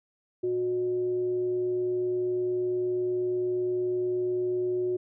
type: tone with frequency modulation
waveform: sine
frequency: 364.8 Hz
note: F#4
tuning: 24 cents flat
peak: -25 dBFS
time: 0.43-4.97 s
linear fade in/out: 10 ms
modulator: 246 Hz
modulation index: 0.21
effects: none